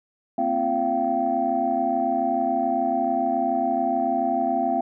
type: tone cluster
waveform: sine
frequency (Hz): 230.5 / 262 / 344.6 / 685 / 772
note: A#3 / C4 / F4 / F5 / G5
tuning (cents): -19 / +2 / -23 / -34 / -27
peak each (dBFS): -32 / -27 / -32 / -23 / -25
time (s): 0.38-4.81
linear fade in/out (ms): 5
effects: tanh soft clip ceiling -9 dBFS